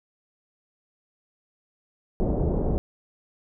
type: low-pass noise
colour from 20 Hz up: pink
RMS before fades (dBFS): -24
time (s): 2.2-2.78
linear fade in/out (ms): 0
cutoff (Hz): 610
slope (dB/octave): 24
effects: none